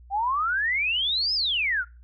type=exponential two-way sweep; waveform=sine; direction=up then down; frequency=762 to 5274 to 1341 Hz; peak=-22 dBFS; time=0.1-1.85 s; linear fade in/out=50 ms; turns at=1.34 s; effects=noise-tail reverb RT60 0.3 s tail -23 dB re dry + added 60 Hz sine -46 dBFS peak until 2.03 s